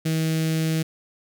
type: tone with notch filter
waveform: sawtooth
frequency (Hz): 160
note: D#3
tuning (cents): +49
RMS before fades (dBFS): -23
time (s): 0.05-0.83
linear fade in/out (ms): 10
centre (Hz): 970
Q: 0.57
effects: none